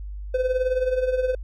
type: tone with tremolo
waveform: triangle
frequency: 510 Hz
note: C5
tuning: 44 cents flat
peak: -15 dBFS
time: 0.34-1.35 s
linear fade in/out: 5 ms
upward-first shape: triangle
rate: 19 Hz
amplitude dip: 75%
effects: added 50 Hz sine -31 dBFS peak until 1.43 s